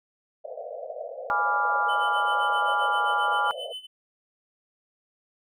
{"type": "band-pass noise", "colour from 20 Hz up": "white", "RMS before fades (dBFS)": -37, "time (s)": [0.44, 3.73], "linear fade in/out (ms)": 10, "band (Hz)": [480, 700], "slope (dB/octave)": 96}
{"type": "chord", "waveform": "sine", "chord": "G# diminished seventh", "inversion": "none", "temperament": "equal", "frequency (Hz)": [830.6, 987.8, 1174.7, 1396.9], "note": ["G#5", "B5", "D6", "F6"], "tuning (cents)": [0, 0, 0, 0], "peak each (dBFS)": [-26, -30, -28, -26], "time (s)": [1.3, 3.51], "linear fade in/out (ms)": 0}
{"type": "tone with tremolo", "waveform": "triangle", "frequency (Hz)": 3030, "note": "F#7", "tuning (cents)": 40, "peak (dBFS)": -31, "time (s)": [1.88, 3.87], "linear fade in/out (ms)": 20, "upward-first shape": "sine", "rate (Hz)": 7.6, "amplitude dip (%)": 85}
{"effects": []}